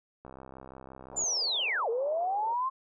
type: click train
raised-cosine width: 1 ms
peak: -32 dBFS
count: 66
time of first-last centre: 0.25-1.238 s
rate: 65.8 Hz
type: band-pass noise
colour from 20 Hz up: pink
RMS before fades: -46 dBFS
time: 1.12-2.54 s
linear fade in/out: 5 ms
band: 420 to 1000 Hz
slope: 48 dB/octave
type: linear two-way sweep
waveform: sine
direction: down then up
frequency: 7260 to 440 to 1075 Hz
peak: -27 dBFS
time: 1.16-2.7 s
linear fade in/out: 20 ms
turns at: 1.89 s
effects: none